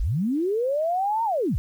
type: linear two-way sweep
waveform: sine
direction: up then down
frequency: 34 to 932.3 to 34 Hz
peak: -21 dBFS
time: 0-1.58 s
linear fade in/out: 0 ms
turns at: 1.24 s
effects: 9-bit